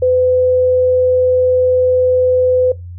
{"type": "tone", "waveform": "sine", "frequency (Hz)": 506, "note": "B4", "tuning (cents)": 42, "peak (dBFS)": -9, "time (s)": [0.02, 2.72], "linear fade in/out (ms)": 5, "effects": ["noise-tail reverb RT60 0.2 s tail -19 dB re dry", "added 88 Hz sine -27 dBFS peak until 2.98 s"]}